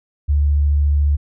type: tone with vibrato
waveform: sine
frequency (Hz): 72.6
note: D2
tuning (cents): -19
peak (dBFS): -12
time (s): 0.28-1.17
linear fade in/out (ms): 20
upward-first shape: sine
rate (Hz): 14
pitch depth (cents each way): 10
effects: none